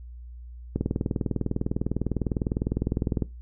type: click train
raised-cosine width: 3 ms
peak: -12 dBFS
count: 50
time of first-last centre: 0.76-3.222 s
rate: 19.9 Hz
effects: noise-tail reverb RT60 0.2 s tail -18 dB re dry + added 60 Hz sine -39 dBFS peak until 3.41 s